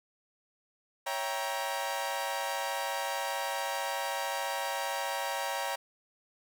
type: chord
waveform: sawtooth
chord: C# diminished seventh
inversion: none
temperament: equal with one note detuned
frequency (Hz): 554.4 / 659.3 / 784 / 942.1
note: C#5 / E5 / G5 / Bb5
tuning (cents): 0 / 0 / 0 / +18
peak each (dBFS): -34 / -37 / -33 / -32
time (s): 1.06-5.76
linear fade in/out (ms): 10
effects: none